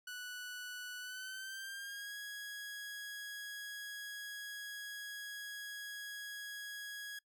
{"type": "tone with pitch glide", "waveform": "sawtooth", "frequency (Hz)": [1480, 1661.2], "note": ["F#6", "G#6"], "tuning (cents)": [0, 0], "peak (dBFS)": -40, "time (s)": [0.07, 7.19], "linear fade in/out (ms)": 5, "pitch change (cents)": 200, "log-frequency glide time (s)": [0.99, 2.16], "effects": ["noise-tail reverb RT60 0.1 s tail -23 dB re dry"]}